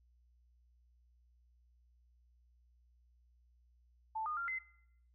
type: tone with pitch steps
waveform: sine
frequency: 880 / 1224 / 1386 / 2057 Hz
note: A5 / D#6 / F6 / C7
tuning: 0 / -29 / -14 / -30 cents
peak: -36 dBFS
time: 4.15-4.59 s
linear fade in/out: 10 ms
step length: 110 ms
effects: noise-tail reverb RT60 0.7 s tail -19 dB re dry + added 60 Hz sine -66 dBFS peak until 5.14 s